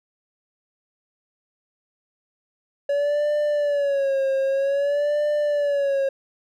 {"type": "tone with vibrato", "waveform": "triangle", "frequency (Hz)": 565, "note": "C#5", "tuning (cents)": 33, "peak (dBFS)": -17, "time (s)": [2.89, 6.09], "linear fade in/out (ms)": 5, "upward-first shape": "sine", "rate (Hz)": 0.52, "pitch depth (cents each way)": 86, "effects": []}